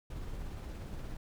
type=noise with tremolo; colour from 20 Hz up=brown; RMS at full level=-40 dBFS; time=0.1-1.17 s; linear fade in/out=5 ms; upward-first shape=sine; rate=17 Hz; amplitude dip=25%; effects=none